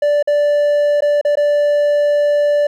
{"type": "tone with dropouts", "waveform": "triangle", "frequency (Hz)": 585, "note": "D5", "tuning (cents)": -7, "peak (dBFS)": -9, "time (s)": [0.02, 2.67], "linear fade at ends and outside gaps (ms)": 5, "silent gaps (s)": [[0.227, 0.274], [1.007, 1.021], [1.213, 1.249], [1.355, 1.371]], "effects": []}